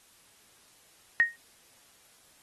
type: tone with exponential decay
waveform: sine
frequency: 1864.7 Hz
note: A#6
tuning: in tune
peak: -15 dBFS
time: 1.2-1.36 s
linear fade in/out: 0 ms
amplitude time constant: 34 ms
effects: white hiss -60 dBFS RMS until 2.42 s + AAC 32 kbps